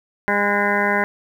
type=harmonic tone with a mistuned harmonic; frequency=203.3 Hz; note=G#3; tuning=37 cents flat; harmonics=1 / 2 / 3 / 4 / 5 / 7 / 8 / 9 / 10; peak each=-25 / -25 / -25 / -25 / -25 / -25 / -25 / -25 / -25 dBFS; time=0.28-1.04 s; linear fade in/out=0 ms; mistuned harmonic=7; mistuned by=+39 cents; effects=8-bit